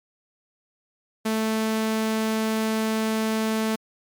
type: tone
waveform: sawtooth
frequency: 220 Hz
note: A3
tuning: in tune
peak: -18 dBFS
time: 1.25-3.76 s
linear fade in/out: 10 ms
effects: MP3 96 kbps